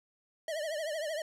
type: tone with vibrato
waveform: square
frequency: 620 Hz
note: D#5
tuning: 6 cents flat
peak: -34 dBFS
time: 0.48-1.22 s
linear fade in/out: 2 ms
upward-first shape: triangle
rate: 13 Hz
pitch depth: 130 cents each way
effects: low-pass 11000 Hz 12 dB/octave